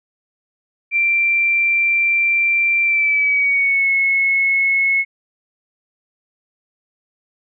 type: tone with pitch glide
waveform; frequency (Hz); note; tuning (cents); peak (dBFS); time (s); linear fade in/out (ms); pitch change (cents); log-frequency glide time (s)
sine; 2357 to 2186; D7 to C#7; +6 to -25; -13; 0.91-5.05; 50; -131; 2.83-3.9
effects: none

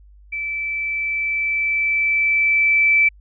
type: tone with level ramp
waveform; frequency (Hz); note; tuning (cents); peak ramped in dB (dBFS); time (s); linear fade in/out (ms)
sine; 2320; D7; -22; -23 to -11; 0.32-3.09; 10
effects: added 50 Hz sine -44 dBFS peak until 3.2 s

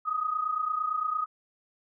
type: tone pair together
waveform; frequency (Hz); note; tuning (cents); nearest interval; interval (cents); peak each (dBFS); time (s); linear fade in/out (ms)
sine; 1230.2 / 1259; D#6 / D#6; -20 / +20; unison; 40; -32 / -28; 0.05-1.26; 20
effects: none

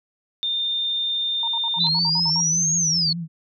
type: tone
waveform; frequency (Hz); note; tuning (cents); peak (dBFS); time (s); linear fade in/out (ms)
sine; 3616; A7; +47; -21; 0.43-1.87; 0
type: tone bursts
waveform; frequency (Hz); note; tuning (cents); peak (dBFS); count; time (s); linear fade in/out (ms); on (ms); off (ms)
sine; 926; A#5; -12; -28; 10; 1.43-2.404; 2; 47; 56
type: tone with vibrato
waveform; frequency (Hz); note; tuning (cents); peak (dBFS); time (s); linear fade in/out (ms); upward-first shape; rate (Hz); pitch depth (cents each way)
sine; 164.81; E3; 0; -26; 1.76-3.28; 50; triangle; 5.1; 100
type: linear two-way sweep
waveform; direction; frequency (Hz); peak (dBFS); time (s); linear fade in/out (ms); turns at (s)
sine; up then down; 3900 to 6645 to 4291; -18; 1.8-3.13; 5; 2.75
effects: none

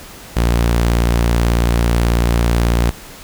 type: tone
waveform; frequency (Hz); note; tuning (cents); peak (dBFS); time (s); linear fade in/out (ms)
sawtooth; 58.27; A#1; 0; -8; 0.36-2.91; 10
effects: pink hiss -36 dBFS RMS until 3.23 s

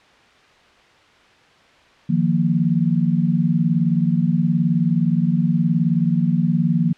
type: chord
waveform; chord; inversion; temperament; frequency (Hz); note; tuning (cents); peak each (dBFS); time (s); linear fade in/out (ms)
sine; Eb suspended second; none; equal; 155.56 / 174.61 / 233.1; Eb3 / F3 / Bb3; 0 / 0 / 0; -20 / -18 / -21; 2.09-6.93; 10
effects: white hiss -51 dBFS RMS until 6.97 s + low-pass 3000 Hz 12 dB/octave

